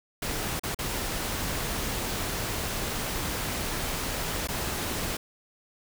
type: noise with dropouts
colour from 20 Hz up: pink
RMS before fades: -31 dBFS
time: 0.22-5.17 s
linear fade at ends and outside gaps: 5 ms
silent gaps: 0.596-0.634 / 0.747-0.788 / 4.474-4.485 s
effects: none